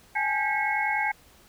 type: tone cluster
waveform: sine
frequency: 805 / 855 / 1602 / 1948 / 2185 Hz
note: G5 / A5 / G6 / B6 / C#7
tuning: +46 / -50 / +37 / -24 / -26 cents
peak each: -32 / -28 / -31 / -34 / -28 dBFS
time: 0.15-1.12 s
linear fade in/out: 10 ms
effects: pink hiss -56 dBFS RMS until 1.48 s